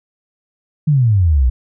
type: exponential sweep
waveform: sine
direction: down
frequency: 158.9 to 58.27 Hz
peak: -9 dBFS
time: 0.87-1.5 s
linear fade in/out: 10 ms
effects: none